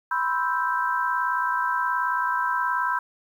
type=chord; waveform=sine; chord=C major seventh; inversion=third; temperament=equal; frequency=987.8 / 1046.5 / 1318.5 / 1568 Hz; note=B5 / C6 / E6 / G6; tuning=0 / 0 / 0 / 0 cents; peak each=-25 / -31 / -29 / -27 dBFS; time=0.11-2.99 s; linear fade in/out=5 ms; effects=9-bit